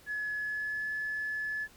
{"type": "tone with pitch glide", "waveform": "sine", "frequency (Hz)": [1700, 1720.7], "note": ["G#6", "A6"], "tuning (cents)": [40, -39], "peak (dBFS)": -31, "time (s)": [0.06, 1.68], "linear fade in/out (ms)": 50, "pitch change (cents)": 21, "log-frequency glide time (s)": [0.36, 0.89], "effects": ["tanh soft clip ceiling -27 dBFS", "pink hiss -58 dBFS RMS until 1.76 s"]}